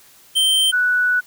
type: tone pair in turn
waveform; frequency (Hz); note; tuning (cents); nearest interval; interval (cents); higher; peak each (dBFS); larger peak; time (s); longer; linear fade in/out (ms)
square / sine; 3124 / 1479; G7 / F#6; -7 / -1; octave + minor second; 1294; first; -14 / -14; neither; 0.35-0.72 / 0.72-1.21; second; 20
effects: white hiss -49 dBFS RMS until 1.26 s